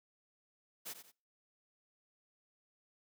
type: noise with echo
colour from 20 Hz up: white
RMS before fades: -44 dBFS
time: 0.85-0.94 s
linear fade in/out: 20 ms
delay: 90 ms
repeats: 2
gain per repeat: -9 dB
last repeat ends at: 1.12 s
effects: noise-tail reverb RT60 0.4 s tail -25 dB re dry + high-pass 150 Hz 12 dB/octave